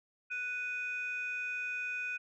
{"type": "tone pair together", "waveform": "sine", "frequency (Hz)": [1480, 2489], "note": ["F#6", "D#7"], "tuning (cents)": [0, 0], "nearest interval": "major sixth", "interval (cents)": 900, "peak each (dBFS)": [-38, -35], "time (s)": [0.3, 2.18], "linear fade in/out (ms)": 20, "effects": ["tanh soft clip ceiling -29 dBFS"]}